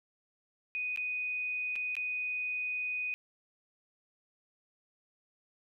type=tone with dropouts; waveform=sine; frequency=2489 Hz; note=D#7; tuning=in tune; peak=-32 dBFS; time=0.75-3.14 s; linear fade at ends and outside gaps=0 ms; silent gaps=0.961-0.974 / 1.756-1.761 / 1.953-1.967 s; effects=none